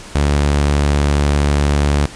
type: tone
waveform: sawtooth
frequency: 72.2 Hz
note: D2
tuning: 29 cents flat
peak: -8 dBFS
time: 0.15-2.06 s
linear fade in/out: 5 ms
effects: pink hiss -35 dBFS RMS until 2.15 s + resampled to 22050 Hz